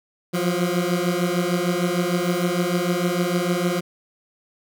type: beating tone pair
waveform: 20% pulse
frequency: 173.3 / 179.9 Hz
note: F3 / F#3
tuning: -13 / -48 cents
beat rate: 6.6 Hz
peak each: -18 dBFS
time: 0.33-3.81 s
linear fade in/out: 20 ms
effects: none